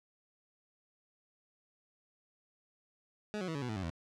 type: tone with pitch steps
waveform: 20% pulse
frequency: 210.8 / 184.58 / 161.61 / 141.51 / 123.9 / 108.49 / 94.99 / 83.17 Hz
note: G#3 / F#3 / E3 / C#3 / B2 / A2 / F#2 / E2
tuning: +26 / -4 / -34 / +36 / +6 / -24 / +46 / +16 cents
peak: -31 dBFS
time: 3.34-3.9 s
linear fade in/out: 0 ms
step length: 70 ms
effects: low-pass 6000 Hz 12 dB/octave